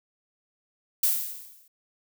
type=noise with exponential decay; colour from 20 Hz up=violet; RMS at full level=-20 dBFS; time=1.03-1.68 s; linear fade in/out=5 ms; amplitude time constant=140 ms; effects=none

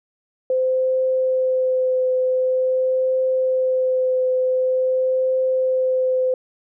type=tone with vibrato; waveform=sine; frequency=515 Hz; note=C5; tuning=28 cents flat; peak=-16 dBFS; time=0.5-6.34 s; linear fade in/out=2 ms; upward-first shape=triangle; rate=0.46 Hz; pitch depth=13 cents each way; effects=none

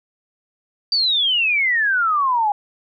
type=exponential sweep; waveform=sine; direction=down; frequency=4699 to 806 Hz; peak=-15 dBFS; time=0.92-2.52 s; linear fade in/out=2 ms; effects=none

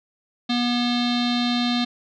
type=tone with low-pass filter; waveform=square; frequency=242.1 Hz; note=B3; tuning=34 cents flat; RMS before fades=-22 dBFS; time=0.49-1.85 s; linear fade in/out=10 ms; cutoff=3900 Hz; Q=7.8; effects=none

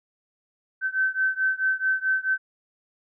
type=beating tone pair; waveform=sine; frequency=1535 / 1539.6 Hz; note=G6 / G6; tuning=-37 / -32 cents; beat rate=4.6 Hz; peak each=-24 / -25 dBFS; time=0.81-2.38 s; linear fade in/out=50 ms; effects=none

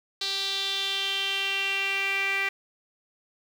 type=tone with band-pass filter sweep; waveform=sawtooth; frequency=392 Hz; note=G4; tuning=in tune; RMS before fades=-28 dBFS; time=0.21-2.49 s; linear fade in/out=5 ms; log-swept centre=4100 to 2200 Hz; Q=5.1; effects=8-bit

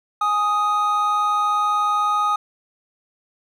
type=tone pair together; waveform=triangle; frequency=831 / 1247.1 Hz; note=G#5 / D#6; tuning=+1 / +4 cents; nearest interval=perfect fifth; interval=703 cents; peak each=-22 / -16 dBFS; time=0.21-2.36 s; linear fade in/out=5 ms; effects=none

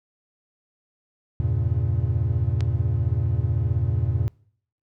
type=chord; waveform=triangle; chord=E diminished seventh; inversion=none; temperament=equal; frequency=82.41 / 98 / 116.54 / 138.59 Hz; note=E2 / G2 / Bb2 / Db3; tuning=0 / 0 / 0 / 0 cents; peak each=-24 / -24 / -22 / -28 dBFS; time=1.4-4.28 s; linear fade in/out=0 ms
type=click; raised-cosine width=0.2 ms; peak=-17 dBFS; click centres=2.607 s
effects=noise-tail reverb RT60 0.6 s tail -25 dB re dry

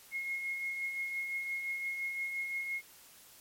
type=tone with tremolo; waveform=sine; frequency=2158 Hz; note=C#7; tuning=47 cents flat; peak=-32 dBFS; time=0.11-2.82 s; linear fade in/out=50 ms; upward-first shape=triangle; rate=5.8 Hz; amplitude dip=45%; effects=white hiss -57 dBFS RMS until 3.4 s + MP3 64 kbps

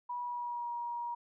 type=tone with pitch glide; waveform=sine; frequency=973 to 951.3 Hz; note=B5 to A#5; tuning=-26 to +35 cents; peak=-35 dBFS; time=0.09-1.15 s; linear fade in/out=10 ms; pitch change=-39 cents; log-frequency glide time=0.21-0.71 s; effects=none

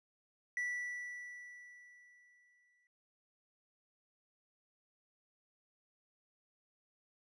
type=tone with exponential decay; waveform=triangle; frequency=1960 Hz; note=B6; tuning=14 cents flat; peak=-33 dBFS; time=0.57-2.87 s; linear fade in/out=1 ms; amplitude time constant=500 ms; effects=noise-tail reverb RT60 0.1 s tail -18 dB re dry + resampled to 22050 Hz

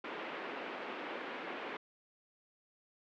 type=band-pass noise; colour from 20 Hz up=pink; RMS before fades=-43 dBFS; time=0.04-1.77 s; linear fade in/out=5 ms; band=280 to 2800 Hz; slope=24 dB/octave; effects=none

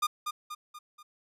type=tone with echo; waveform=45% pulse; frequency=1213 Hz; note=D#6; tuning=44 cents flat; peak=-25 dBFS; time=0.02-0.07 s; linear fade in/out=10 ms; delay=240 ms; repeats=4; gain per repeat=-6 dB; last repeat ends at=1.03 s; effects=resampled to 32000 Hz

